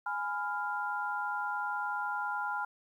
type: chord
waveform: sine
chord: F diminished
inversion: first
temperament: equal with one note detuned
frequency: 830.6 / 1000.4 / 1396.9 Hz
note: Ab5 / Cb6 / F6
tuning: 0 / +22 / 0 cents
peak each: -36 / -38 / -35 dBFS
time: 0.06-2.65 s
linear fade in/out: 5 ms
effects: 11-bit